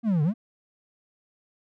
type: exponential two-way sweep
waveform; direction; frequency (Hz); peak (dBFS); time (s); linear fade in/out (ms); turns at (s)
triangle; down then up; 241.1 to 142.5 to 241.1; -18; 0.03-0.34; 50; 0.23
effects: none